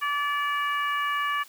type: harmonic tone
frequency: 578 Hz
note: D5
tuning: 28 cents flat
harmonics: 2 / 3 / 4 / 5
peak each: -26 / -30 / -35 / -36 dBFS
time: 0.01-1.44 s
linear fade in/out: 20 ms
effects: white hiss -51 dBFS RMS until 1.48 s + high-pass 300 Hz 12 dB/octave

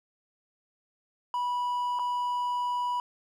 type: tone with dropouts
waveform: triangle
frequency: 980 Hz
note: B5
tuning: 14 cents flat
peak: -25 dBFS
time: 1.34-3 s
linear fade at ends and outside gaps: 1 ms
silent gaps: 1.989-1.994 s
effects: none

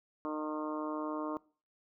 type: harmonic tone with a mistuned harmonic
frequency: 153.1 Hz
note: D#3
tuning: 28 cents flat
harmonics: 2 / 3 / 4 / 5 / 6 / 7 / 8 / 9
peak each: -37 / -44 / -42 / -53 / -45 / -42 / -47 / -55 dBFS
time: 0.25-1.37 s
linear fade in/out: 0 ms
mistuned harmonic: 5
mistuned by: -29 cents
effects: noise-tail reverb RT60 0.4 s tail -22 dB re dry

